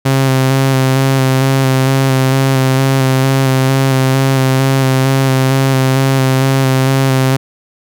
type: tone with vibrato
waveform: sawtooth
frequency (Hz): 133.1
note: C3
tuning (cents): +30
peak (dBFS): -5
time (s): 0.05-7.37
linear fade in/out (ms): 10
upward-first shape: square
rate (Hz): 2.2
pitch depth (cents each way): 18
effects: none